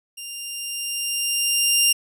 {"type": "tone with level ramp", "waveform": "15% pulse", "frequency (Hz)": 2794, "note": "F7", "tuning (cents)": 0, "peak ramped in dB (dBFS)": [-26, -7], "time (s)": [0.17, 1.93], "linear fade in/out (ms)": 10, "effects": []}